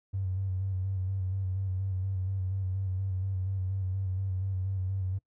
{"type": "tone with vibrato", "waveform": "triangle", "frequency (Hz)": 94.8, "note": "F#2", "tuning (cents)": 43, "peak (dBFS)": -25, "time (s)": [0.13, 5.19], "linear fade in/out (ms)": 20, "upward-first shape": "square", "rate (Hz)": 4.2, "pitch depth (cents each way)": 35, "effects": ["noise-tail reverb RT60 0.1 s tail -24 dB re dry", "tanh soft clip ceiling -26 dBFS"]}